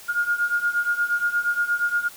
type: beating tone pair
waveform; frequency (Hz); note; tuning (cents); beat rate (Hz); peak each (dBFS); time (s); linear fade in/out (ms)
sine; 1417 / 1425.5; F6 / F6; +25 / +35; 8.5; -25 / -22; 0.08-2.09; 20
effects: white hiss -44 dBFS RMS until 2.16 s